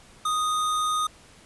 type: tone with sample-and-hold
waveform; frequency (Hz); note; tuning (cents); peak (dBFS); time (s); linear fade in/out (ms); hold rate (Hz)
sine; 1244.5; D#6; 0; -22; 0.25-1.07; 5; 4900
effects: pink hiss -52 dBFS RMS until 1.45 s + resampled to 24000 Hz